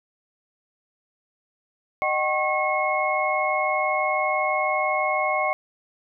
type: tone cluster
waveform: sine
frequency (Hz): 614 / 760 / 1088 / 2172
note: D#5 / F#5 / C#6 / C#7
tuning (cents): -23 / +46 / -33 / -36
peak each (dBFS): -26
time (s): 2.02-5.53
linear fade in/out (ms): 0
effects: none